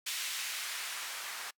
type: noise with band-pass filter sweep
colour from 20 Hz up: blue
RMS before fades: -39 dBFS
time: 0.06-1.51 s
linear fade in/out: 10 ms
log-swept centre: 2600 to 1100 Hz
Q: 0.96
effects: noise-tail reverb RT60 0.1 s tail -25 dB re dry